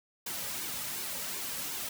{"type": "noise with flanger", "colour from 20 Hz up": "white", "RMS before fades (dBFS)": -37, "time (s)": [0.26, 1.89], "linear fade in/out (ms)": 5, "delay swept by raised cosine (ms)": [1.5, 2.9], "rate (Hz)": 2.7, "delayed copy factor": -0.55, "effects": []}